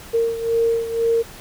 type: beating tone pair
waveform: sine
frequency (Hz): 459.6 / 461.6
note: A#4 / A#4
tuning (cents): -25 / -17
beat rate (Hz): 2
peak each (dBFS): -18 / -23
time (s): 0.13-1.23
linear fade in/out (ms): 20
effects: pink hiss -40 dBFS RMS until 1.4 s